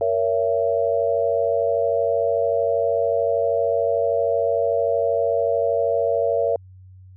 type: chord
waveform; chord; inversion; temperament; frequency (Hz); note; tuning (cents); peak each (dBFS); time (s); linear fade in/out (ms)
sine; A# diminished; none; just; 466.2 / 559.4 / 671.3; A#4 / C#5 / E5; 0 / +16 / +31; -22; 0.01-6.56; 2
effects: added 93 Hz sine -42 dBFS peak until 7.16 s